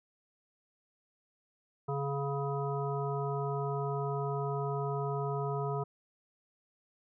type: harmonic tone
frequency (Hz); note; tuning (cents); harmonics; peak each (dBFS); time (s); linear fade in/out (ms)
140; C#3; +18; 1 / 3 / 5 / 7 / 9; -34 / -36 / -40 / -41 / -42; 1.88-5.84; 10
effects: none